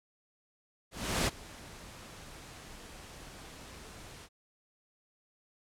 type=noise with ADSR envelope; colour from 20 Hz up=pink; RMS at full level=-28 dBFS; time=0.91-4.29 s; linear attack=360 ms; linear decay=29 ms; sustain=-21 dB; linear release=55 ms; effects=low-pass 10000 Hz 12 dB/octave